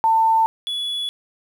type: tone pair in turn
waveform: sine / triangle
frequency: 895 / 3406 Hz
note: A5 / G#7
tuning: +29 / +43 cents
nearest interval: octave + major seventh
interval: 2314 cents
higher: second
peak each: -13 / -21 dBFS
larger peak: first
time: 0.04-0.46 / 0.67-1.09 s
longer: neither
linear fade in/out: 0 ms
effects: 8-bit